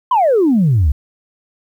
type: exponential sweep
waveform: sine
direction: down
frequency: 1056 to 64.7 Hz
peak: -8 dBFS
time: 0.11-0.92 s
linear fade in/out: 5 ms
effects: tanh soft clip ceiling -6 dBFS + 8-bit